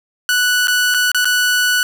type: tone with dropouts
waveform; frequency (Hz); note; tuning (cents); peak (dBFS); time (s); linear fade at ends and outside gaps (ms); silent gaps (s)
sawtooth; 1480; F#6; 0; -9; 0.29-1.83; 1; 0.672-0.681 / 0.941-0.945 / 1.117-1.146 / 1.246-1.254
effects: none